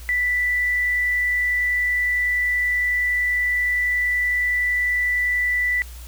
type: tone with frequency modulation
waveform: sine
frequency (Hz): 1975.5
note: B6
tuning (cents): 0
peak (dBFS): -18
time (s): 0.09-5.82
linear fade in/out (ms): 0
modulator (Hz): 30.7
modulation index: 0.28
effects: added 60 Hz sine -35 dBFS peak until 6.07 s + white hiss -45 dBFS RMS until 6.07 s